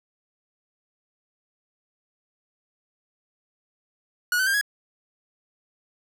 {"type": "tone with pitch steps", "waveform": "45% pulse", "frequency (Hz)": [1456, 1523.1, 1593.3, 1666.7], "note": ["F#6", "F#6", "G6", "G#6"], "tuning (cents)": [-28, 50, 28, 6], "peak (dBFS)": -20, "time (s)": [4.32, 4.612], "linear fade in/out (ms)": 2, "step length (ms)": 73, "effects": []}